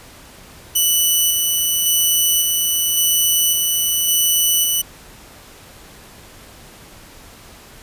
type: tone with tremolo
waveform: 5% pulse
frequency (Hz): 2972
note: F#7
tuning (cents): +7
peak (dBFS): -4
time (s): 0.75-4.82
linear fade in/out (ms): 10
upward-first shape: square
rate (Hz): 0.9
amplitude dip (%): 25
effects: pink hiss -42 dBFS RMS until 7.82 s + resampled to 32000 Hz